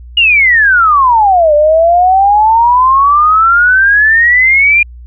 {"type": "exponential two-way sweep", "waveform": "sine", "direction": "down then up", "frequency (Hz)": [2902, 586, 2426], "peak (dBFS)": -4, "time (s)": [0.17, 4.83], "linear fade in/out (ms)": 5, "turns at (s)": 1.54, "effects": ["added 60 Hz sine -28 dBFS peak until 5.06 s"]}